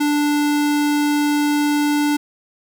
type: tone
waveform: square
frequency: 293.7 Hz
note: D4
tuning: in tune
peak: -16 dBFS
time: 0-2.17 s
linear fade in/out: 10 ms
effects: none